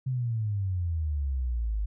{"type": "exponential sweep", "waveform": "sine", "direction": "down", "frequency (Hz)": [132.5, 50.1], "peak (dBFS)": -26, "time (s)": [0.06, 1.86], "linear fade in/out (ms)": 10, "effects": []}